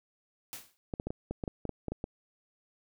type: noise with exponential decay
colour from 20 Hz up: white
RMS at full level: -39 dBFS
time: 0.53-0.77 s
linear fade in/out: 0 ms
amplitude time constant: 51 ms
type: clicks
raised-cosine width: 2 ms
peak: -21 dBFS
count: 12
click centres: 0.938 / 0.999 / 1.07 / 1.105 / 1.31 / 1.438 / 1.478 / 1.653 / 1.693 / 1.883 / 1.92 / 2.041 s
effects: none